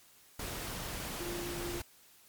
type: tone in noise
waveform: sine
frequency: 347.8 Hz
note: F4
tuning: 7 cents flat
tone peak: -39 dBFS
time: 1.2-1.8 s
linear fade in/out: 5 ms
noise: pink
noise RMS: -40 dBFS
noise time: 0.39-1.82 s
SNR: -2 dB
effects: white hiss -61 dBFS RMS until 2.28 s + MP3 96 kbps